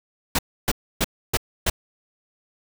pink noise bursts, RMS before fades -20 dBFS, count 5, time 0.35-1.7 s, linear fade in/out 5 ms, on 38 ms, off 290 ms, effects none

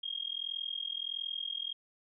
sine tone with amplitude modulation, 3244 Hz, G#7, 41 cents flat, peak -31 dBFS, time 0.03-1.73 s, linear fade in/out 10 ms, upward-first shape sine, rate 41.5 Hz, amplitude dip 95%, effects none

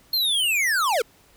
square linear sweep, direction down, 4295 to 416.4 Hz, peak -20 dBFS, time 0.13-1.02 s, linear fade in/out 5 ms, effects pink hiss -56 dBFS RMS until 1.36 s

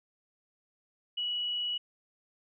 sine tone, 2931 Hz, F#7, 17 cents flat, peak -30 dBFS, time 1.17-1.78 s, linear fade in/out 10 ms, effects none

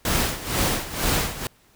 pink noise with tremolo, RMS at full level -21 dBFS, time 0.05-1.47 s, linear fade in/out 2 ms, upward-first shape sine, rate 2.1 Hz, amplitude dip 80%, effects pink hiss -58 dBFS RMS until 1.75 s

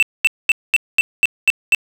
triangle tone bursts, 2669 Hz, E7, 21 cents sharp, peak -7 dBFS, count 8, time 0-1.748 s, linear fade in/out 0 ms, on 26 ms, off 220 ms, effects none

